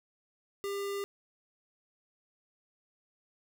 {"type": "tone", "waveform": "square", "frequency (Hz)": 399.7, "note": "G4", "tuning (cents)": 34, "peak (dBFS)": -34, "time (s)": [0.64, 1.04], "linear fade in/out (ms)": 0, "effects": []}